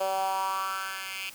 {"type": "tone with high-pass filter sweep", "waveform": "10% pulse", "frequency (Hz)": 191.5, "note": "G3", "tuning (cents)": -40, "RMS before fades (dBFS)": -31, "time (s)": [0, 1.3], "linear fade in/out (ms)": 10, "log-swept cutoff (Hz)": [590, 2500], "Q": 4.3, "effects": ["white hiss -48 dBFS RMS until 1.34 s"]}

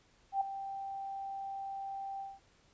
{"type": "tone with ADSR envelope", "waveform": "sine", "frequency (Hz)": 784, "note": "G5", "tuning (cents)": 0, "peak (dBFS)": -26, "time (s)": [0.32, 2.4], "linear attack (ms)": 89, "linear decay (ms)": 8, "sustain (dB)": -12, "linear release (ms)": 200, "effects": ["pink hiss -67 dBFS RMS until 2.73 s", "resampled to 16000 Hz"]}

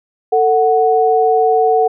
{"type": "tone pair together", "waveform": "sine", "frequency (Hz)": [446.6, 740], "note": ["A4", "F#5"], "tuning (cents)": [26, 0], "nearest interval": "major sixth", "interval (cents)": 874, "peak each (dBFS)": -12, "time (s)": [0.32, 1.88], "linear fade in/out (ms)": 10, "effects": []}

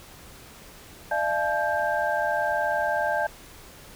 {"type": "tone cluster", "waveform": "sine", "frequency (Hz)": [600, 680, 861, 1581], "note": ["D5", "F5", "A5", "G6"], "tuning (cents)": [37, -46, -38, 14], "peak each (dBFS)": -28, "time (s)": [1.11, 3.27], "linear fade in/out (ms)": 5, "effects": ["pink hiss -47 dBFS RMS until 3.95 s"]}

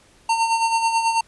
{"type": "tone with tremolo", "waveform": "square", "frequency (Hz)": 910, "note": "A#5", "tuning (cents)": -42, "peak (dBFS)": -16, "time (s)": [0.29, 1.21], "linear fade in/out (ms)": 5, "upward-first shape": "sine", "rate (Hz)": 9.2, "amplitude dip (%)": 55, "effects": ["pink hiss -54 dBFS RMS until 1.27 s", "resampled to 24000 Hz"]}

